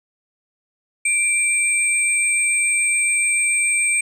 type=tone pair together; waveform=sine; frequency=2349 / 8371 Hz; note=D7 / C9; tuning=0 / 0 cents; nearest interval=octave + minor seventh; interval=2200 cents; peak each=-18 dBFS; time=1.05-4.01 s; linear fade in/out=5 ms; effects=tanh soft clip ceiling -8 dBFS